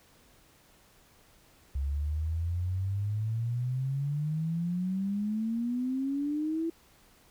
sine exponential sweep, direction up, 67.3 to 333.8 Hz, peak -28 dBFS, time 1.75-6.7 s, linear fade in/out 5 ms, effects pink hiss -61 dBFS RMS until 7.3 s

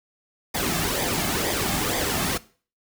pink noise with flanger, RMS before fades -25 dBFS, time 0.54-2.38 s, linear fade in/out 10 ms, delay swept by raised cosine 0.71 to 2.11 ms, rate 2.1 Hz, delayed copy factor -0.6, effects noise-tail reverb RT60 0.4 s tail -19 dB re dry

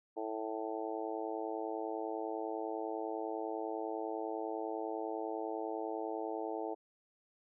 harmonic tone, 110 Hz, A2, in tune, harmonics 3 / 4 / 5 / 6 / 7 / 8, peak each -42 / -41 / -46 / -44 / -44 / -46 dBFS, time 0.16-6.75 s, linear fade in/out 20 ms, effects none

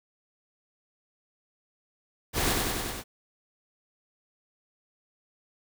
pink noise with echo, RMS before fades -27 dBFS, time 2.33-2.56 s, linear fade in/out 50 ms, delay 96 ms, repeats 5, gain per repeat -2 dB, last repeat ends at 3.04 s, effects none

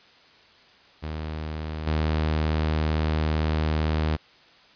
sawtooth tone with level steps, 77.78 Hz, D#2, in tune, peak -26 / -18 dBFS, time 1.02-4.17 s, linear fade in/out 20 ms, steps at 1.87 s, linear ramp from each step 5 ms, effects white hiss -54 dBFS RMS until 4.75 s + resampled to 11025 Hz

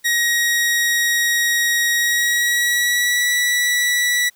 sawtooth tone with pitch glide, 1890 to 1951 Hz, A#6 to B6, +23 to -22 cents, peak -12 dBFS, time 0.04-4.3 s, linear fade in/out 20 ms, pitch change +55 cents, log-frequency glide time 1.93-3.28 s, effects white hiss -57 dBFS RMS until 4.35 s

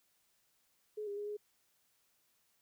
sine tone with pitch steps, 424.6 / 405 / 413.3 / 417.2 Hz, G#4 / G#4 / G#4 / G#4, +38 / -43 / -8 / +8 cents, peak -38 dBFS, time 0.97-1.37 s, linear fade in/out 10 ms, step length 100 ms, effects white hiss -75 dBFS RMS until 2.61 s

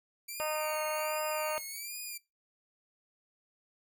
5% pulse tone with vibrato, 2314 Hz, D7, 26 cents flat, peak -30 dBFS, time 0.28-2.18 s, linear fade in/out 10 ms, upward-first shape sine, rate 1.3 Hz, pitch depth 110 cents each way
harmonic tone, 307.6 Hz, D#4, 20 cents flat, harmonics 2 / 3 / 4 / 5 / 6 / 7 / 8 / 9, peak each -34 / -39 / -40 / -47 / -51 / -49 / -44 / -43 dBFS, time 0.4-1.58 s, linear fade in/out 0 ms
effects noise-tail reverb RT60 0.2 s tail -19 dB re dry

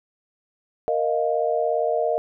sine chord, Bb suspended fourth, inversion none, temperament just, 466.2 / 621.6 / 699.2 Hz, Bb4 / Eb5 / F5, 0 / -2 / +2 cents, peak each -24 / -23 / -25 dBFS, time 0.88-2.18 s, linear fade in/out 0 ms, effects none

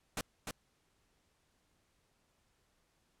pink noise with echo, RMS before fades -37 dBFS, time 0.17-0.21 s, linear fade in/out 2 ms, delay 300 ms, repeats 1, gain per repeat -4 dB, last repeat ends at 0.51 s, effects pink hiss -75 dBFS RMS until 3.2 s + low-pass 11000 Hz 12 dB/octave

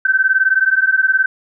sine beating tone pair, 1532 / 1551 Hz, G6 / G6, -40 / -19 cents, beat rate 19 Hz, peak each -14 dBFS, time 0.05-1.26 s, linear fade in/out 5 ms, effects none

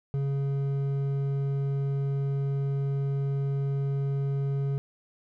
triangle tone with hard clipping, 138.7 Hz, C#3, 1 cent sharp, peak -27 dBFS, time 0.14-4.78 s, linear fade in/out 0 ms, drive 10 dB, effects none

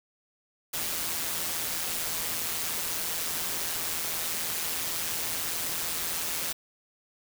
white noise with amplitude modulation, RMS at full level -29 dBFS, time 0.73-6.53 s, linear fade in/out 10 ms, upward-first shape sine, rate 165 Hz, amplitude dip 55%, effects none

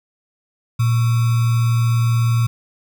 sine tone with sample-and-hold, 116.54 Hz, A#2, in tune, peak -13 dBFS, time 0.79-2.47 s, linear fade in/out 10 ms, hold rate 1225 Hz, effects none

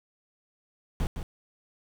brown noise with echo, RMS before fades -27 dBFS, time 1-1.07 s, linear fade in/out 0 ms, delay 160 ms, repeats 1, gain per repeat -7 dB, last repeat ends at 1.23 s, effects none

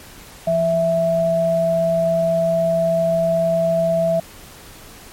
sine tone pair together, 169.95 / 659.3 Hz, F3 / E5, -47 / 0 cents, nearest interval octave + major seventh, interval 2347 cents, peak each -23 / -15 dBFS, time 0.47-4.2 s, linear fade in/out 5 ms, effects pink hiss -41 dBFS RMS until 5.12 s + MP3 64 kbps

